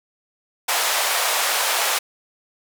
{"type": "band-pass noise", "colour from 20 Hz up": "pink", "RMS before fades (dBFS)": -21, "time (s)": [0.68, 1.99], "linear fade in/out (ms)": 10, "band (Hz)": [620, 16000], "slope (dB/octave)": 24, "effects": []}